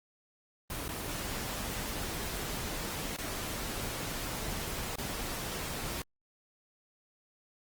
pink noise with dropouts, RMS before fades -37 dBFS, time 0.7-6.02 s, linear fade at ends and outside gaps 2 ms, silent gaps 0.881-0.89 / 3.166-3.185 / 4.957-4.983 s, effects Opus 24 kbps

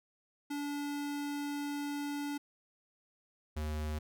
square tone pair in turn, 288.4 / 76.39 Hz, D4 / D#2, -31 / -31 cents, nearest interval octave + major seventh, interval 2300 cents, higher first, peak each -36 / -35 dBFS, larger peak second, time 0.5-2.38 / 3.56-3.99 s, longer first, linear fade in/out 10 ms, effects none

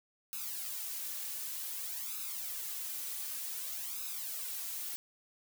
blue noise with flanger, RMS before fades -40 dBFS, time 0.33-4.96 s, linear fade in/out 0 ms, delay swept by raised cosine 0.77 to 3.57 ms, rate 0.54 Hz, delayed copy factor +0.8, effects none

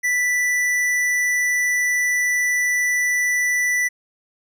triangle tone with tanh clipping, 1975.5 Hz, B6, in tune, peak -19 dBFS, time 0.03-3.89 s, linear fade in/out 20 ms, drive 18 dB, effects none

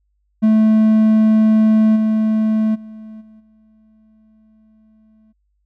triangle tone with level steps, 218 Hz, A3, 16 cents flat, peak -7 / -11 / -30 / -39 / -47 dBFS, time 0.42-5.33 s, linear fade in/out 20 ms, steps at 1.95 / 2.74 / 3.2 / 3.39 s, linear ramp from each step 20 ms, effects added 50 Hz sine -62 dBFS peak until 5.65 s

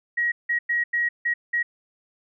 sine tone bursts at uneven times, 1900 Hz, A#6, 33 cents sharp, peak -20 dBFS, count 6, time 0.17-0.32 / 0.49-0.59 / 0.69-0.84 / 0.93-1.09 / 1.25-1.34 / 1.53-1.63 s, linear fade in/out 10 ms, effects none

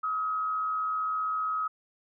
sine tone with frequency modulation, 1273 Hz, D#6, 39 cents sharp, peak -27 dBFS, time 0.03-1.68 s, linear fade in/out 10 ms, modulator 95.4 Hz, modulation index 0.4, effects none

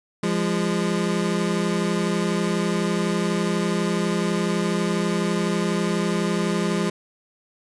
25% pulse tone pair together, 172.94 / 205 Hz, F3 / G#3, -17 / -22 cents, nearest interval minor third, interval 295 cents, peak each -20 dBFS, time 0.23-6.9 s, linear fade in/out 5 ms, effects resampled to 22050 Hz + 8-bit

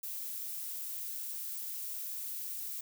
violet noise, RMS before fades -40 dBFS, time 0.03-2.81 s, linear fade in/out 5 ms, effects none

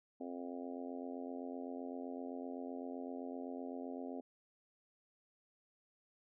harmonic tone, 87.8 Hz, F2, 10 cents sharp, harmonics 3 / 4 / 5 / 6 / 7 / 8 / 9, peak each -44 / -52 / -50 / -54 / -52 / -53 / -58 dBFS, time 0.2-4.21 s, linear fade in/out 10 ms, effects none

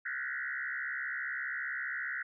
sine tone with frequency modulation, 1701 Hz, G#6, 41 cents sharp, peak -34 dBFS, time 0.05-2.23 s, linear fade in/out 10 ms, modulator 67.5 Hz, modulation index 4.1, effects none

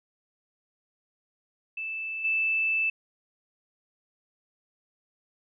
sine tone with level steps, 2637 Hz, E7, in tune, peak -31 / -23 dBFS, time 1.77-2.9 s, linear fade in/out 5 ms, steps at 2.24 s, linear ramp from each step 10 ms, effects none

